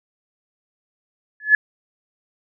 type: tone with exponential growth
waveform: sine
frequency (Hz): 1712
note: A6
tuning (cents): -48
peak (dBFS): -5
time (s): 1.4-1.55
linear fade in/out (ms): 2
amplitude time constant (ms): 32
effects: none